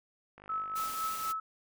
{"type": "click train", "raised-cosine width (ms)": 0.5, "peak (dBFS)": -36, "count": 29, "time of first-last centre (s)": [0.38, 0.937], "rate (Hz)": 50.3}
{"type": "tone with tremolo", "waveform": "sine", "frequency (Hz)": 1300, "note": "E6", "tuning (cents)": -24, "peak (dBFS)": -30, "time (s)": [0.49, 1.4], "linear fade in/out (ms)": 5, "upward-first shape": "triangle", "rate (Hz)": 4, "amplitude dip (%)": 60}
{"type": "noise", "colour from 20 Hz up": "white", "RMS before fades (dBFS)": -42, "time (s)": [0.75, 1.33], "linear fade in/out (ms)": 20}
{"effects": []}